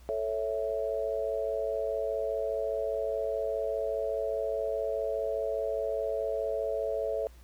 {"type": "chord", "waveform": "sine", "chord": "A major", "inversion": "none", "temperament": "equal", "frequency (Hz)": [440, 554.4, 659.3], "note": ["A4", "C#5", "E5"], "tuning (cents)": [0, 0, 0], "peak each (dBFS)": -33, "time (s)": [0.09, 7.27], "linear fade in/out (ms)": 0, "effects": ["added 60 Hz sine -50 dBFS peak until 7.43 s", "pink hiss -61 dBFS RMS until 7.43 s"]}